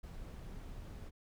brown noise with ADSR envelope, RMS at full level -45 dBFS, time 0.03-1.11 s, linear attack 10 ms, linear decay 5 ms, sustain -2 dB, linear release 35 ms, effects none

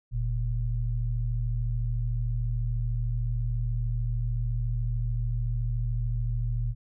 sine tone pair together, 43.61 / 117.3 Hz, F1 / A#2, -2 / +11 cents, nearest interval octave + perfect fourth, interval 1713 cents, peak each -28 dBFS, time 0.11-6.75 s, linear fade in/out 50 ms, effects none

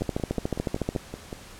two click trains, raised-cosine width 2 ms, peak -12 / -20 dBFS, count 14 / 8, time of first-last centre 0.02-0.962 / 0.01-1.328 s, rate 13.8 / 5.31 Hz, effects pink hiss -46 dBFS RMS until 1.59 s + low-pass 11000 Hz 12 dB/octave

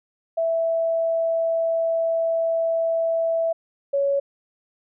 sine tone pair in turn, 659.3 / 558.5 Hz, E5 / C#5, 0 / +13 cents, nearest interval minor third, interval 287 cents, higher first, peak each -19 / -18 dBFS, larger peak second, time 0.37-3.53 / 3.93-4.2 s, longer first, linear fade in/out 10 ms, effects none

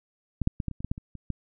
clicks, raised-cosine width 5 ms, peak -14 / -9 / -17 / -17 / -25 / -26 / -18 / -14 / -26 / -28 / -17 dBFS, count 11, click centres 0.417 / 0.474 / 0.602 / 0.683 / 0.713 / 0.805 / 0.846 / 0.915 / 0.979 / 1.153 / 1.303 s, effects none

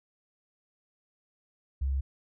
sine tone, 67.6 Hz, C#2, 43 cents flat, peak -26 dBFS, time 1.81-2.01 s, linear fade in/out 10 ms, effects none

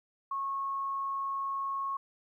sine tone, 1095 Hz, C#6, 22 cents flat, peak -31 dBFS, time 0.31-1.97 s, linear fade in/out 5 ms, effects 12-bit

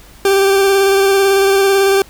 40% pulse tone with vibrato, 392 Hz, G4, in tune, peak -8 dBFS, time 0.25-2.02 s, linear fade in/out 2 ms, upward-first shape square, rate 18 Hz, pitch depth 16 cents each way, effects added 50 Hz sine -43 dBFS peak until 2.09 s + pink hiss -42 dBFS RMS until 2.09 s

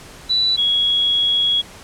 sine tone pair in turn, 3961 / 3331 Hz, B7 / G#7, +4 / +4 cents, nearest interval minor third, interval 300 cents, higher first, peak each -14 dBFS, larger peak neither, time 0.29-0.57 / 0.57-1.62 s, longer second, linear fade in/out 20 ms, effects pink hiss -40 dBFS RMS until 1.83 s + low-pass 10000 Hz 12 dB/octave

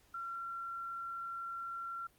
sine tone, 1366 Hz, F6, 39 cents flat, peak -39 dBFS, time 0.14-2.07 s, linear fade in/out 5 ms, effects pink hiss -68 dBFS RMS until 2.18 s + Opus 48 kbps

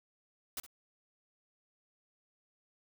white noise with echo, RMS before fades -39 dBFS, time 0.57-0.6 s, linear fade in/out 2 ms, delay 64 ms, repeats 1, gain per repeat -15 dB, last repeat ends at 0.664 s, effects none

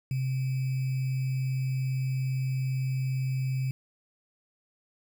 sine tone with sample-and-hold, 131.2 Hz, C3, 5 cents sharp, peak -26 dBFS, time 0.11-3.71 s, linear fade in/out 2 ms, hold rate 2450 Hz, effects none

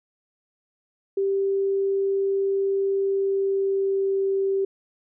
sine tone with pitch glide, 392 to 389.5 Hz, G4 to G4, 0 to -11 cents, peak -20 dBFS, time 1.17-4.65 s, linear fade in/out 5 ms, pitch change -11 cents, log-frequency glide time 3-4.25 s, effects none

